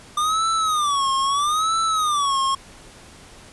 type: tone with vibrato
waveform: square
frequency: 1194 Hz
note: D6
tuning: 28 cents sharp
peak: -19 dBFS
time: 0.17-2.55 s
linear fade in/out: 5 ms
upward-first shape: sine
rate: 0.77 Hz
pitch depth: 180 cents each way
effects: pink hiss -45 dBFS RMS until 3.52 s + resampled to 24000 Hz